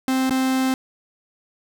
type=tone with dropouts; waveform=45% pulse; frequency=261.6 Hz; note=C4; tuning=in tune; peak=-18 dBFS; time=0.08-0.74 s; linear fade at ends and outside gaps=1 ms; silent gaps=0.296-0.307 s; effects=none